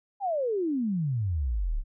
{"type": "exponential sweep", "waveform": "sine", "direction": "down", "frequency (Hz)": [831, 30.87], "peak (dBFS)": -25, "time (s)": [0.2, 1.84], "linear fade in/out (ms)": 50, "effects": []}